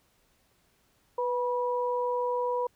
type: tone pair together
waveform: sine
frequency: 493.9 / 973.6 Hz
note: B4 / B5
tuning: 0 / -25 cents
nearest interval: octave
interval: 1175 cents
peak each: -28 / -30 dBFS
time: 1.18-2.67 s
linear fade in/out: 5 ms
effects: pink hiss -68 dBFS RMS until 2.75 s